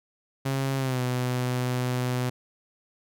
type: tone with pitch glide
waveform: sawtooth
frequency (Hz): 135.2 to 125.42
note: C#3 to B2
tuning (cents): -43 to +27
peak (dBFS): -21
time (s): 0.45-2.3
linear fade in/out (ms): 10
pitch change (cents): -130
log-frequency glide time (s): 0.77-1.01
effects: none